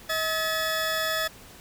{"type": "tone pair together", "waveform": "20% pulse", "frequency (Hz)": [639, 1713.8], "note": ["D#5", "A6"], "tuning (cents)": [46, -46], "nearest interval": "octave + perfect fourth", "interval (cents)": 1708, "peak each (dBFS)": -23, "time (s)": [0.09, 1.28], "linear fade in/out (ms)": 10, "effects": ["pink hiss -48 dBFS RMS until 1.6 s"]}